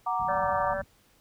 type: chord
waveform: sine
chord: Gb augmented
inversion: none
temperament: equal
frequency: 740 / 932.3 / 1174.7 Hz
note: Gb5 / Bb5 / D6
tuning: 0 / 0 / 0 cents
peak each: -30 dBFS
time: 0.06-0.74 s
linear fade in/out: 10 ms
type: low-pass noise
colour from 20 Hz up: white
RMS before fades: -43 dBFS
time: 0.19-0.84 s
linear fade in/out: 5 ms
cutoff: 220 Hz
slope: 48 dB/octave
type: harmonic tone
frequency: 193.1 Hz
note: G3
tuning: 26 cents flat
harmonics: 3 / 4 / 5 / 6 / 7 / 8 / 9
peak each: -30 / -41 / -44 / -43 / -42 / -38 / -40 dBFS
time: 0.28-0.82 s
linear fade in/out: 10 ms
effects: pink hiss -63 dBFS RMS until 1.2 s